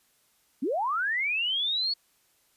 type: linear sweep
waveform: sine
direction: up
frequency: 218.8 to 4445 Hz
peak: -25 dBFS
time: 0.62-1.94 s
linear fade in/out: 10 ms
effects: white hiss -67 dBFS RMS until 2.56 s + resampled to 32000 Hz